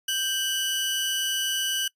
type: tone pair together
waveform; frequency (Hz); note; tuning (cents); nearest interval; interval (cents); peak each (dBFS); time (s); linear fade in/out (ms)
sawtooth; 1568 / 2962; G6 / F#7; 0 / +1; major seventh; 1101; -28 / -22; 0.08-1.88; 5
effects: noise-tail reverb RT60 0.1 s tail -23 dB re dry + resampled to 32000 Hz